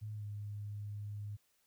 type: tone with pitch glide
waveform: sine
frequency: 106.8 to 103.4 Hz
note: G#2 to G#2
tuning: +49 to -7 cents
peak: -40 dBFS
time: 0.01-1.37 s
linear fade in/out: 20 ms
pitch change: -56 cents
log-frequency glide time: 0.13-0.25 s
effects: white hiss -75 dBFS RMS until 1.66 s